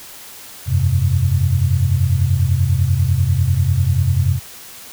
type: chord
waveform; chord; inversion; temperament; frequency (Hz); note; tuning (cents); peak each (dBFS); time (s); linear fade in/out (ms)
sine; F suspended second; none; equal with one note detuned; 87.31 / 97.49 / 130.81; F2 / G2 / C3; 0 / -9 / 0; -17; 0.66-4.4; 50
effects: white hiss -37 dBFS RMS until 4.92 s